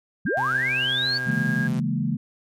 sine linear sweep, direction up, 130.2 to 4553 Hz, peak -22 dBFS, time 0.25-1.18 s, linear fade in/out 5 ms
sine tone with pitch glide, 1600 to 1628.9 Hz, G6 to G#6, +35 to -34 cents, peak -25 dBFS, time 0.26-1.68 s, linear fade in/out 10 ms, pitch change +31 cents, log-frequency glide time 0.74-1.55 s
sawtooth tone, 128.5 Hz, C3, 31 cents flat, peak -28 dBFS, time 0.37-1.8 s, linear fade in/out 5 ms
sine chord, A# half-diminished seventh, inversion first, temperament equal, 138.59 / 164.81 / 207.7 / 233.1 Hz, C#3 / E3 / G#3 / A#3, 0 / 0 / 0 / 0 cents, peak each -27 dBFS, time 1.26-2.17 s, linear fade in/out 10 ms
effects MP3 64 kbps

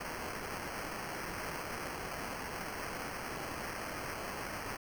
white noise with sample-and-hold, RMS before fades -41 dBFS, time 0-4.77 s, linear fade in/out 10 ms, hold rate 3675 Hz, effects none

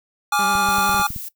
square chord, D diminished, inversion second, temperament equal with one note detuned, 830.6 / 1174.7 / 1403.4 Hz, Ab5 / D6 / F6, 0 / 0 / +8 cents, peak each -21 / -22 / -23 dBFS, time 0.32-1.07 s, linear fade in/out 5 ms
sawtooth tone with vibrato, 196 Hz, G3, in tune, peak -24 dBFS, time 0.39-1.02 s, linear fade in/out 0 ms, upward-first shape sine, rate 11 Hz, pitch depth 46 cents each way
clicks, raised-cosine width 5 ms, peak -20 dBFS, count 8, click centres 0.553 / 0.688 / 0.784 / 0.894 / 0.945 / 0.997 / 1.105 / 1.162 s
violet noise, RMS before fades -32 dBFS, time 0.69-1.29 s, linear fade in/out 10 ms
effects noise-tail reverb RT60 0.1 s tail -18 dB re dry

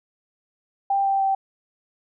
sine tone with pitch steps, 790 / 783.6 / 777.3 Hz, G5 / G5 / G5, +13 / -1 / -15 cents, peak -18 dBFS, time 0.9-1.35 s, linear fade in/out 5 ms, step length 150 ms, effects none

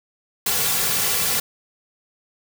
white noise with comb filter, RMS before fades -21 dBFS, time 0.46-1.4 s, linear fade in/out 5 ms, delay 3.2 ms, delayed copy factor -0.9, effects none

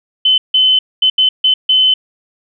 sine tone bursts at uneven times, 3044 Hz, F#7, 48 cents sharp, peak -7 dBFS, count 6, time 0.25-0.38 / 0.54-0.79 / 1.02-1.1 / 1.18-1.29 / 1.44-1.54 / 1.69-1.94 s, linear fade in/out 5 ms, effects none

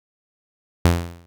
sawtooth tone with exponential decay, 85.8 Hz, F2, 30 cents flat, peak -6 dBFS, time 0.85-1.26 s, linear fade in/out 0 ms, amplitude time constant 87 ms, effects none

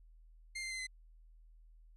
sawtooth tone with pitch steps, 2108 / 2086 / 2065 / 2043 Hz, C7 / C7 / C7 / C7, +12 / -6 / -23 / -42 cents, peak -36 dBFS, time 0.55-0.87 s, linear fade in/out 10 ms, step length 80 ms, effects added 40 Hz sine -57 dBFS peak until 1.96 s + resampled to 24000 Hz

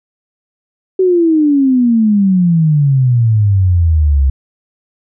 sine exponential sweep, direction down, 381 to 65.8 Hz, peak -7 dBFS, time 0.99-4.3 s, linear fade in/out 5 ms, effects none

